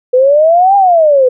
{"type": "exponential two-way sweep", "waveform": "sine", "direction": "up then down", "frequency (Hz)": [493.9, 811, 493.9], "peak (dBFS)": -4, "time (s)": [0.13, 1.29], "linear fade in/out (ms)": 10, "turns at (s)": 0.76, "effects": []}